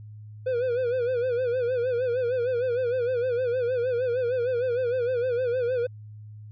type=tone with vibrato; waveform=triangle; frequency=493.9 Hz; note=B4; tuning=in tune; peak=-21 dBFS; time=0.46-5.87 s; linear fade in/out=10 ms; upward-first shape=sine; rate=6.5 Hz; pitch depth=91 cents each way; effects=added 106 Hz sine -40 dBFS peak until 6.51 s + resampled to 11025 Hz